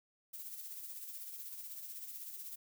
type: noise with tremolo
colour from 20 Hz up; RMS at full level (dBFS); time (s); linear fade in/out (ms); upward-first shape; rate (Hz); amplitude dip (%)
violet; -45; 0.33-2.56; 10; sine; 16; 45
effects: none